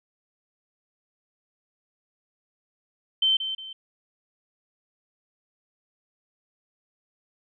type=tone with echo; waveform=sine; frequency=3096 Hz; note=G7; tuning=22 cents flat; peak=-18 dBFS; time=3.22-3.37 s; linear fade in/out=5 ms; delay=180 ms; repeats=2; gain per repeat=-9 dB; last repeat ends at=3.73 s; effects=none